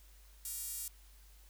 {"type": "tone with high-pass filter", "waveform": "sawtooth", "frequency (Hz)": 470, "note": "A#4", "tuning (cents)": 14, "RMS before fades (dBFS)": -42, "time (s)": [0.45, 0.88], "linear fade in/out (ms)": 2, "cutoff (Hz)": 9300, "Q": 1.3, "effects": ["added 50 Hz sine -57 dBFS peak until 1.49 s", "white hiss -65 dBFS RMS until 1.49 s"]}